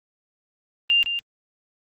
sine tone with echo, 2794 Hz, F7, in tune, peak -15 dBFS, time 0.9-1.03 s, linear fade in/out 0 ms, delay 160 ms, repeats 1, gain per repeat -8 dB, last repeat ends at 1.19 s, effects Opus 24 kbps

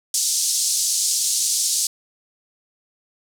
white band-pass noise, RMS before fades -21 dBFS, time 0.14-1.87 s, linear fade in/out 2 ms, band 4700 to 9000 Hz, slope 24 dB/octave, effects none

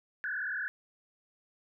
sine tone with frequency modulation, 1600 Hz, G6, 35 cents sharp, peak -32 dBFS, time 0.24-0.68 s, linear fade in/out 0 ms, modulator 38.8 Hz, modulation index 3.5, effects none

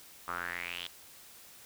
square tone with band-pass filter sweep, 43.65 Hz, F1, in tune, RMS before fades -39 dBFS, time 0.28-0.87 s, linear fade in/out 0 ms, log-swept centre 1200 to 3400 Hz, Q 5.6, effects white hiss -54 dBFS RMS until 1.65 s

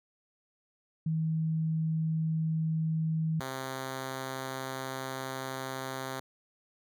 sine / 5% pulse tone pair in turn, 159.8 / 132.11 Hz, D#3 / C3, +47 / +17 cents, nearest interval minor third, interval 330 cents, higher first, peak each -27 / -24 dBFS, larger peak second, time 1.06-3.4 / 3.4-6.2 s, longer second, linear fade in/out 5 ms, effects none

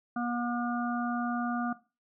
harmonic tone, 240 Hz, B3, 49 cents flat, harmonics 1 / 3 / 5 / 6, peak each -31 / -36 / -38 / -39 dBFS, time 0.16-1.73 s, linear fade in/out 5 ms, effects noise-tail reverb RT60 0.3 s tail -17 dB re dry

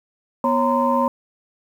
sine tone cluster, 244.1 / 548 / 930 / 1027 Hz, B3 / C#5 / A#5 / C6, -20 / -20 / -4 / -33 cents, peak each -21 dBFS, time 0.44-1.08 s, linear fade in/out 2 ms, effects tanh soft clip ceiling -5 dBFS + 8-bit

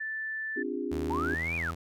sine tone, 1760 Hz, A6, in tune, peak -32 dBFS, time 0-0.63 s, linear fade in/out 10 ms
sine chord, D half-diminished seventh, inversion third, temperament equal with one note detuned, 261.6 / 293.7 / 349.2 / 405.8 Hz, C4 / D4 / F4 / Ab4, 0 / 0 / 0 / -40 cents, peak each -36 dBFS, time 0.56-1.35 s, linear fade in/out 10 ms
sawtooth tone with pitch glide, 77.78 to 83.36 Hz, D#2 to E2, 0 to +20 cents, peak -31 dBFS, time 0.91-1.75 s, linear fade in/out 10 ms, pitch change +120 cents, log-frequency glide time 1.05-1.52 s
sine linear two-way sweep, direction up then down, 842 to 2489 to 1202 Hz, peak -30 dBFS, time 1.1-1.71 s, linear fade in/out 5 ms, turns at 1.56 s
effects none

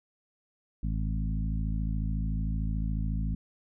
harmonic tone with a mistuned harmonic, 53.7 Hz, A1, 41 cents flat, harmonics 1 / 2 / 3 / 4 / 5, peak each -29 / -36 / -35 / -38 / -44 dBFS, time 0.83-3.35 s, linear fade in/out 5 ms, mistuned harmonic 1, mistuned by -32 cents, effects none

